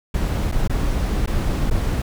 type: noise with dropouts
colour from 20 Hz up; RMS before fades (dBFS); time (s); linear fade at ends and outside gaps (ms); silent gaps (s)
brown; -20; 0.14-2.02; 5; 0.516-0.522 / 0.677-0.696 / 1.261-1.274 / 1.701-1.709
effects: none